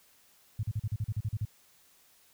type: tone bursts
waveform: sine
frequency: 106.7 Hz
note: G#2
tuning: 47 cents sharp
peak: -28 dBFS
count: 11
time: 0.59-1.452 s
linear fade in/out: 5 ms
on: 42 ms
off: 40 ms
effects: white hiss -63 dBFS RMS until 2.33 s